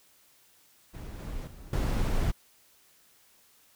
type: noise with level steps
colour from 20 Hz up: brown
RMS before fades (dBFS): -40 / -37 / -47 / -27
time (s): 0.93-2.32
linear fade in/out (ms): 20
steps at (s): 1.19 / 1.47 / 1.73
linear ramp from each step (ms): 2
effects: white hiss -62 dBFS RMS until 3.75 s